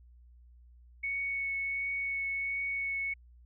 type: tone with vibrato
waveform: sine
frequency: 2217 Hz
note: C#7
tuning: in tune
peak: -31 dBFS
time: 1.03-3.14 s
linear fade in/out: 10 ms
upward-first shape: triangle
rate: 1.4 Hz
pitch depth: 10 cents each way
effects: added 60 Hz sine -54 dBFS peak until 3.45 s